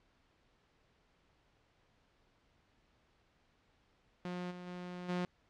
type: tone with level steps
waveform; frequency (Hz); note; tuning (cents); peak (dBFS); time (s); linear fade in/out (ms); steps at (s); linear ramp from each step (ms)
sawtooth; 178.8; F3; +41; -35 / -42 / -39 / -30; 4.25-5.25; 2; 4.5 / 4.66 / 5.08; 20
effects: pink hiss -72 dBFS RMS until 5.49 s + low-pass 4000 Hz 12 dB/octave